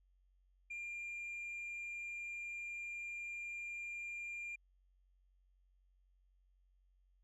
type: tone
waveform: sine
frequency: 2396 Hz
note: D7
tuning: 34 cents sharp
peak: -40 dBFS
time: 0.7-4.56 s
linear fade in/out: 10 ms
effects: tanh soft clip ceiling -41 dBFS + added 46 Hz sine -69 dBFS peak until 7.23 s